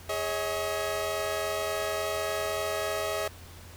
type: chord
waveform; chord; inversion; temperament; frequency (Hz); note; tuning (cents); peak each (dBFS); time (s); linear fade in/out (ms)
sawtooth; Ab suspended fourth; none; equal with one note detuned; 415.3 / 554.4 / 637.9; Ab4 / Db5 / Eb5; 0 / 0 / +43; -31 / -32 / -27; 0.09-3.28; 5
effects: added 86 Hz sine -47 dBFS peak until 3.76 s + pink hiss -50 dBFS RMS until 3.76 s